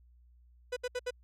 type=tone bursts; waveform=45% pulse; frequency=496.1 Hz; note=B4; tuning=8 cents sharp; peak=-32 dBFS; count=4; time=0.72-1.108 s; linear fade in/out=10 ms; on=46 ms; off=68 ms; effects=added 60 Hz sine -58 dBFS peak until 1.23 s + low-pass 8000 Hz 12 dB/octave